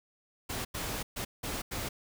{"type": "noise bursts at uneven times", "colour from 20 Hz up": "pink", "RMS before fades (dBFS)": -36, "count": 5, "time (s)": [[0.49, 0.65], [0.74, 1.03], [1.16, 1.25], [1.43, 1.62], [1.71, 1.89]], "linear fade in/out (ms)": 10, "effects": []}